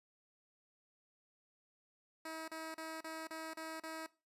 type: tone bursts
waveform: 10% pulse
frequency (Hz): 320.3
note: E4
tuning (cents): -50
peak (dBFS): -35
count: 7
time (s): 2.25-4.064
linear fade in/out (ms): 5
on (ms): 230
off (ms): 34
effects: noise-tail reverb RT60 0.3 s tail -19 dB re dry + resampled to 32000 Hz